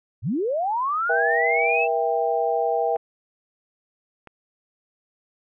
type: linear sweep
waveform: sine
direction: up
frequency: 81.1 to 2680 Hz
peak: -21 dBFS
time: 0.22-1.88 s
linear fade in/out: 50 ms
type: chord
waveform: sine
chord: E diminished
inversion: second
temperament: just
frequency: 474.7 / 659.3 / 791.1 Hz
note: Bb4 / E5 / G5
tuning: +31 / 0 / +16 cents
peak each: -24 dBFS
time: 1.09-2.97 s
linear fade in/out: 10 ms
type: clicks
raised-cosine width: 0.5 ms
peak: -27 dBFS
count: 2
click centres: 2.961 / 4.273 s
effects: none

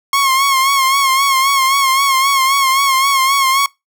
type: tone with vibrato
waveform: sawtooth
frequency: 1084 Hz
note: C#6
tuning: 39 cents flat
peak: -7 dBFS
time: 0.13-3.66 s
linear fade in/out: 2 ms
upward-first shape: sine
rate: 3.8 Hz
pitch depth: 55 cents each way
effects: noise-tail reverb RT60 0.2 s tail -23 dB re dry

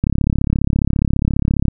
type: click train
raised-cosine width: 5 ms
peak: -3 dBFS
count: 58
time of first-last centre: 0.04-1.683 s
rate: 34.7 Hz
effects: none

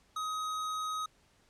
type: tone with hard clipping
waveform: sine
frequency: 1261 Hz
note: D#6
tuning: 23 cents sharp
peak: -35 dBFS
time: 0.16-1.06 s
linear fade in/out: 5 ms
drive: 17 dB
effects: pink hiss -67 dBFS RMS until 1.49 s + low-pass 9000 Hz 12 dB/octave

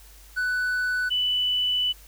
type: tone pair in turn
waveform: triangle / sine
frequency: 1491 / 2982 Hz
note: F#6 / F#7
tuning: +13 / +13 cents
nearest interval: octave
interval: 1200 cents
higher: second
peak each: -21 dBFS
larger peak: neither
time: 0.36-1.1 / 1.1-1.93 s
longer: second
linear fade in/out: 20 ms
effects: added 50 Hz sine -48 dBFS peak until 2.07 s + white hiss -52 dBFS RMS until 2.07 s

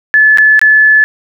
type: tone with dropouts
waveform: sine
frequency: 1728 Hz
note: A6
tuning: 32 cents flat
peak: -3 dBFS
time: 0.14-1.04 s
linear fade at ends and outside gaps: 0 ms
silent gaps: 0.374-0.384 / 0.593-0.615 s
effects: none

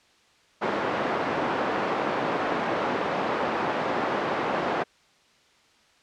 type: band-pass noise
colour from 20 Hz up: white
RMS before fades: -27 dBFS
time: 0.61-4.84 s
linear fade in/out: 20 ms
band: 220 to 1000 Hz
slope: 12 dB/octave
effects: white hiss -60 dBFS RMS until 6.02 s + low-pass 5000 Hz 12 dB/octave

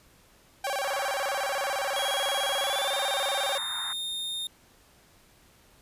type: tone with vibrato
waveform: sawtooth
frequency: 662 Hz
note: E5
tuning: 7 cents sharp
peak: -24 dBFS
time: 0.64-3.58 s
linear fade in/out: 5 ms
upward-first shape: square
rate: 17 Hz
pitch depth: 300 cents each way
type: band-pass noise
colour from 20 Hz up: pink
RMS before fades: -39 dBFS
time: 0.83-3.93 s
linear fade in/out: 2 ms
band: 870 to 1900 Hz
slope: 48 dB/octave
type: tone with pitch glide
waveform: 45% pulse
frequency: 3300 to 3662 Hz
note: G#7 to A#7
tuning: -12 to -32 cents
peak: -30 dBFS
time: 1.96-4.47 s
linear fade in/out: 2 ms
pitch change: +180 cents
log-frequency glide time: 2.6-2.96 s
effects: pink hiss -59 dBFS RMS until 5.81 s + resampled to 32000 Hz

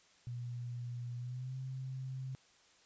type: tone with pitch glide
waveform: sine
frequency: 121 to 131.19 Hz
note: B2 to C3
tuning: -35 to +5 cents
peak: -39 dBFS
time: 0.27-2.35 s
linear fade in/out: 0 ms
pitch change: +140 cents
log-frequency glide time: 1.17-1.56 s
effects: white hiss -66 dBFS RMS until 2.85 s + resampled to 16000 Hz

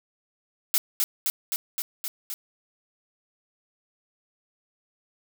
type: noise with echo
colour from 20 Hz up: blue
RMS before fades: -21 dBFS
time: 0.74-0.78 s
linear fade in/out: 0 ms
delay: 260 ms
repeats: 6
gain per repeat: -2 dB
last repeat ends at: 2.34 s
effects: none

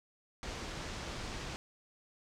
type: low-pass noise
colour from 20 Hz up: pink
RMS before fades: -42 dBFS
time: 0.43-1.56 s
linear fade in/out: 0 ms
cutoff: 6900 Hz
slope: 24 dB/octave
effects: none

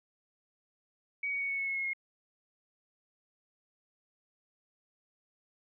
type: tone with pitch steps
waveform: sine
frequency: 2259 / 2243 / 2228 / 2213 / 2197 / 2182 / 2167 / 2152 Hz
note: C#7 / C#7 / C#7 / C#7 / C#7 / C#7 / C#7 / C7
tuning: +32 / +20 / +8 / -3 / -16 / -28 / -40 / +48 cents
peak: -31 dBFS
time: 1.23-1.934 s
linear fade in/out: 5 ms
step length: 88 ms
effects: none

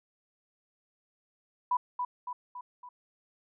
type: tone with echo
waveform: sine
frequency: 987.8 Hz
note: B5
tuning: in tune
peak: -24 dBFS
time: 1.71-1.77 s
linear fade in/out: 5 ms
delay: 280 ms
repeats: 4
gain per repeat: -5 dB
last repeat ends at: 2.89 s
effects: none

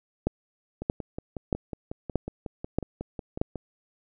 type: two click trains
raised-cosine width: 2 ms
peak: -10 / -20 dBFS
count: 6 / 16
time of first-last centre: 0.27-3.415 / 0.82-3.557 s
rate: 1.59 / 5.48 Hz
effects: none

